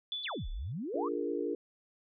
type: tone with exponential decay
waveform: sine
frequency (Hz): 3466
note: A7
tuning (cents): -27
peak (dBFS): -32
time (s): 0.12-0.72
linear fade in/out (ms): 1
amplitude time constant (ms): 130
type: exponential two-way sweep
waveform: sine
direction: down then up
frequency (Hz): 4847 to 30.87 to 1304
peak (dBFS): -35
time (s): 0.23-1.09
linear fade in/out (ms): 20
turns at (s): 0.49
type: chord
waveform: sine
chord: Bb dominant seventh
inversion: first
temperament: equal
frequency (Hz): 293.7 / 349.2 / 415.3 / 466.2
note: D4 / F4 / Ab4 / Bb4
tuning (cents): 0 / 0 / 0 / 0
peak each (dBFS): -37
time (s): 0.94-1.55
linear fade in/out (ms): 5
effects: none